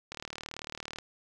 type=click train; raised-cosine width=0.2 ms; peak=-21 dBFS; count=34; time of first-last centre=0.12-0.986 s; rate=38.1 Hz; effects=none